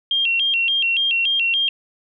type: tone with vibrato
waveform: sine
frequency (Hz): 2960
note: F#7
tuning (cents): 0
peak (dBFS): -16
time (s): 0.11-1.69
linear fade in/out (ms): 2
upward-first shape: square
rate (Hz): 3.5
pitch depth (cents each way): 140
effects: none